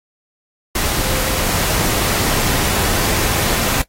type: tone in noise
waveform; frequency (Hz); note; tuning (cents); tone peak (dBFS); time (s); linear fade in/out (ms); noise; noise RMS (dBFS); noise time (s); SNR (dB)
sine; 522; C5; -4; -27; 1.01-1.46; 5; pink; -18; 0.75-3.82; -12
effects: noise-tail reverb RT60 0.1 s tail -17 dB re dry + AAC 48 kbps